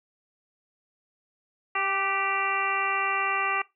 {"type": "harmonic tone with a mistuned harmonic", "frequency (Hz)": 392, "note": "G4", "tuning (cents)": 0, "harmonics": [1, 2, 3, 4, 5, 6, 7], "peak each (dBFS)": [-38, -32, -28, -36, -31, -33, -32], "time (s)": [1.75, 3.62], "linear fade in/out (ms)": 5, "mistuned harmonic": 4, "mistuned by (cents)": -34, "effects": ["noise-tail reverb RT60 0.2 s tail -20 dB re dry"]}